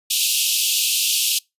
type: high-pass noise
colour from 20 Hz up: pink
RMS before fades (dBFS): -19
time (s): 0.1-1.39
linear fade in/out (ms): 10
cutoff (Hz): 2600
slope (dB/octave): 96
effects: noise-tail reverb RT60 0.2 s tail -25 dB re dry + resampled to 32000 Hz